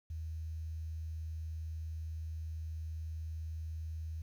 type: tone with quantisation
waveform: sine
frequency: 79.8 Hz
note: D#2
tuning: 44 cents sharp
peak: -38 dBFS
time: 0.1-4.22 s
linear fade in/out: 5 ms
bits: 11
effects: none